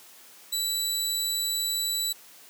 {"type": "tone", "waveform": "20% pulse", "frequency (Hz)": 3951, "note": "B7", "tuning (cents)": 0, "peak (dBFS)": -20, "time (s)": [0.52, 2.13], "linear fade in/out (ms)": 10, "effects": ["white hiss -51 dBFS RMS until 2.49 s", "high-pass 200 Hz 12 dB/octave"]}